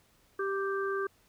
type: harmonic tone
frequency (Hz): 392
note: G4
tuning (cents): 0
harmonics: 1 / 3 / 4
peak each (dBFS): -31 / -36 / -37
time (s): 0.39-1.07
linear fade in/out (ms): 5
effects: pink hiss -66 dBFS RMS until 1.28 s